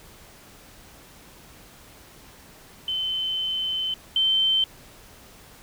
sine tone pair in turn, 3064 / 3098 Hz, G7 / G7, -40 / -21 cents, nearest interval unison, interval 19 cents, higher second, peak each -24 / -18 dBFS, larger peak second, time 2.88-3.94 / 4.16-4.64 s, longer first, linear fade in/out 2 ms, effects pink hiss -49 dBFS RMS until 5.62 s

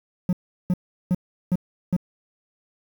triangle tone bursts, 180 Hz, F#3, 47 cents flat, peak -15 dBFS, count 5, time 0.29-1.965 s, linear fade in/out 2 ms, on 39 ms, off 370 ms, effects 8-bit

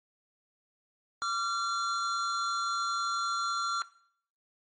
square tone pair together, 1160.1 / 1372 Hz, D6 / F6, -22 / -31 cents, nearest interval minor third, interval 291 cents, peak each -36 / -31 dBFS, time 1.22-3.82 s, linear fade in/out 0 ms, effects noise-tail reverb RT60 0.6 s tail -18 dB re dry + MP3 32 kbps

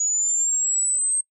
sine linear sweep, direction up, 6800 to 8372 Hz, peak -19 dBFS, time 0-1.21 s, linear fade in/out 5 ms, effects noise-tail reverb RT60 0.1 s tail -23 dB re dry

